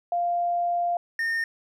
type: tone pair in turn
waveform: sine / triangle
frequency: 697 / 1827.7 Hz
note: F5 / A#6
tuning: -4 / -35 cents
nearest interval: octave + perfect fourth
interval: 1669 cents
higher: second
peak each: -22 dBFS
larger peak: neither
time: 0.12-0.97 / 1.19-1.44 s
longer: first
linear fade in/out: 2 ms
effects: none